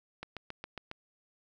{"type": "click train", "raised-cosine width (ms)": 0.3, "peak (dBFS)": -24, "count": 6, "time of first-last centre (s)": [0.23, 0.914], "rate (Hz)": 7.31, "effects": []}